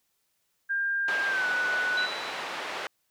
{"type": "tone with pitch glide", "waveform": "sine", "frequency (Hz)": [1600, 1484.3], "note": ["G6", "F#6"], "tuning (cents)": [35, 5], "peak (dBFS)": -25, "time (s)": [0.69, 2.07], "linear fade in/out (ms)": 20, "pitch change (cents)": -130, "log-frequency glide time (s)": [1.27, 1.46]}
{"type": "band-pass noise", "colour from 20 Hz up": "pink", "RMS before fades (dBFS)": -35, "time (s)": [1.08, 2.87], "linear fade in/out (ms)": 2, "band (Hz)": [630, 3100], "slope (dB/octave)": 12}
{"type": "tone with exponential decay", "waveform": "sine", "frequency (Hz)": 3951, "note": "B7", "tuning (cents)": 0, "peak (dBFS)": -29, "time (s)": [1.97, 2.8], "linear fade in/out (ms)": 5, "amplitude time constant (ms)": 180}
{"effects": ["white hiss -74 dBFS RMS until 3.1 s"]}